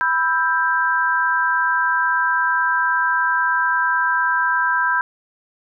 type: chord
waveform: sine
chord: E minor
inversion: second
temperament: just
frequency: 988.9 / 1318.5 / 1582.2 Hz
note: B5 / E6 / G6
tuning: +2 / 0 / +16 cents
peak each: -20 / -24 / -18 dBFS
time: 0.01-5.01 s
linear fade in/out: 0 ms
effects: none